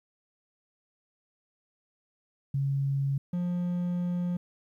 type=tone pair in turn; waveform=sine / triangle; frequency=138.2 / 176.65 Hz; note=C#3 / F3; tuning=-5 / +20 cents; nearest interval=major third; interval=425 cents; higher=second; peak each=-25 dBFS; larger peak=neither; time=2.54-3.18 / 3.33-4.37 s; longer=second; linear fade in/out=5 ms; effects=11-bit